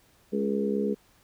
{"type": "harmonic tone with a mistuned harmonic", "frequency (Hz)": 69.3, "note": "C#2", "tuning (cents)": 0, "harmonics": [3, 4, 5, 6, 7], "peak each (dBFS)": [-28, -34, -37, -29, -33], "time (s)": [0.32, 0.95], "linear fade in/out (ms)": 20, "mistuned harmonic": 7, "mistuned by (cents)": -17, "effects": ["pink hiss -62 dBFS RMS until 1.23 s"]}